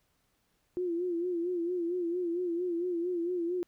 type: tone with vibrato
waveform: sine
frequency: 349.2 Hz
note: F4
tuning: in tune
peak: -29 dBFS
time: 0.77-3.63 s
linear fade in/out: 0 ms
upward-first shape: sine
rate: 4.4 Hz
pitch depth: 76 cents each way
effects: pink hiss -74 dBFS RMS until 3.67 s